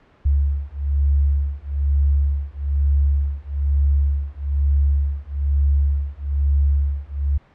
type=beating tone pair; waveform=sine; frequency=70.1 / 71.2 Hz; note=C#2 / C#2; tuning=+20 / +47 cents; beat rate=1.1 Hz; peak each=-19 dBFS; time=0.25-7.38 s; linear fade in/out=10 ms; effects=pink hiss -53 dBFS RMS until 7.54 s + low-pass 2000 Hz 12 dB/octave